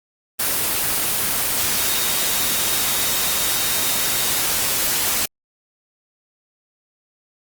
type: tone in noise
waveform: sine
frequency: 3729 Hz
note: A#7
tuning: in tune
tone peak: -31 dBFS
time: 1.78-4.42 s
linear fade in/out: 10 ms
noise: white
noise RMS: -20 dBFS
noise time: 0.39-5.26 s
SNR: -14 dB
effects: Opus 24 kbps